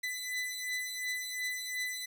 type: beating tone pair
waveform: sawtooth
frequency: 1999 / 2001.8 Hz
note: B6 / B6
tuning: +20 / +23 cents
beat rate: 2.8 Hz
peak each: -36 / -33 dBFS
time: 0.03-2.06 s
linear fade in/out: 10 ms
effects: none